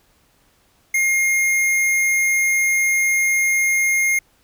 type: tone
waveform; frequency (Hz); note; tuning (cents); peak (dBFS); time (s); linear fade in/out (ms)
square; 2132; C7; +32; -16; 0.94-4.19; 5
effects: pink hiss -59 dBFS RMS until 4.43 s